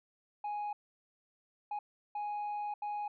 sine tone bursts at uneven times, 830.6 Hz, G#5, in tune, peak -32 dBFS, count 4, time 0.44-0.73 / 1.71-1.79 / 2.15-2.74 / 2.82-3.08 s, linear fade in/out 5 ms, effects tanh soft clip ceiling -34 dBFS

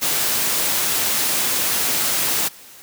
white noise, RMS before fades -20 dBFS, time 0.01-2.49 s, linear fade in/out 20 ms, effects white hiss -43 dBFS RMS until 2.82 s + high-pass 100 Hz 12 dB/octave

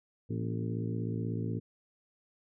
harmonic tone with a mistuned harmonic, 56.3 Hz, A1, 40 cents sharp, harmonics 2 / 3 / 4 / 5 / 6 / 7 / 8, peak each -34 / -38 / -40 / -42 / -44 / -45 / -46 dBFS, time 0.29-1.6 s, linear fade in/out 20 ms, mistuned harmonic 4, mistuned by +78 cents, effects none

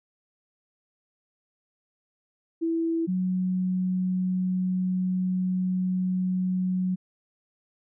sine tone pair in turn, 329.8 / 184.24 Hz, E4 / F#3, +1 / -7 cents, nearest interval minor seventh, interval 1008 cents, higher first, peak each -23 dBFS, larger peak neither, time 2.61-3.07 / 3.07-6.96 s, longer second, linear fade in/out 20 ms, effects none

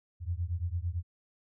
sine beating tone pair, 83 / 91.9 Hz, E2 / F#2, +12 / -11 cents, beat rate 8.9 Hz, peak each -33 / -34 dBFS, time 0.2-1.03 s, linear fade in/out 50 ms, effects none

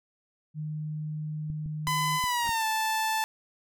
sine tone, 153.2 Hz, D#3, 27 cents flat, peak -31 dBFS, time 0.54-2.2 s, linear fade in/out 50 ms
clicks, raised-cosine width 5 ms, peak -28 dBFS, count 5, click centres 1.501 / 1.66 / 1.877 / 2.24 / 2.492 s
sawtooth tone with pitch glide, 1009 to 878.4 Hz, B5 to A5, +37 to -3 cents, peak -22 dBFS, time 1.87-3.24 s, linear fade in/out 0 ms, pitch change -240 cents, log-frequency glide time 2.23-2.65 s
pink noise with exponential growth, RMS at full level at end -42 dBFS, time 2.31-2.48 s, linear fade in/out 0 ms, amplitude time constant 35 ms
effects none

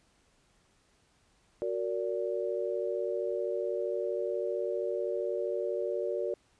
sine chord, Gb augmented, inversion none, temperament just, 370 / 462.5 / 578.1 Hz, Gb4 / Bb4 / D5, 0 / -14 / -27 cents, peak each -34 dBFS, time 1.62-6.34 s, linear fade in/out 0 ms, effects pink hiss -68 dBFS RMS until 6.59 s + resampled to 22050 Hz

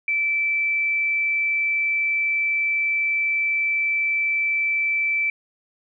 sine tone, 2324 Hz, D7, 19 cents flat, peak -19 dBFS, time 0.08-5.3 s, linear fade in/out 2 ms, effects none

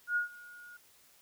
sine tone with ADSR envelope, 1439 Hz, F#6, 49 cents flat, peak -26 dBFS, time 0.07-0.77 s, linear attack 91 ms, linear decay 120 ms, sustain -22 dB, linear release 5 ms, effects white hiss -63 dBFS RMS until 1.21 s

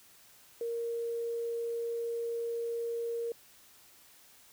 sine tone with quantisation, 466.2 Hz, A#4, in tune, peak -32 dBFS, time 0.61-3.32 s, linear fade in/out 2 ms, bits 10, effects white hiss -59 dBFS RMS until 4.52 s

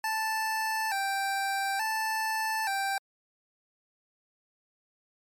25% pulse tone with vibrato, 830.6 Hz, G#5, in tune, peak -24 dBFS, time 0.04-2.98 s, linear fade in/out 2 ms, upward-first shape square, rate 0.57 Hz, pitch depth 99 cents each way, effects MP3 64 kbps

